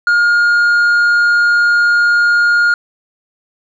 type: tone with tanh clipping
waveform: sine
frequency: 1421 Hz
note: F6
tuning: 30 cents sharp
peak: -9 dBFS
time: 0.07-2.74 s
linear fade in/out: 2 ms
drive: 4 dB
effects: none